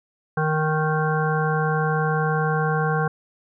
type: harmonic tone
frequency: 155.5 Hz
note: D#3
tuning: 1 cent flat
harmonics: 1 / 3 / 5 / 7 / 9 / 10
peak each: -22 / -26 / -27 / -29 / -31 / -29 dBFS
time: 0.37-3.08 s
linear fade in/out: 5 ms
effects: none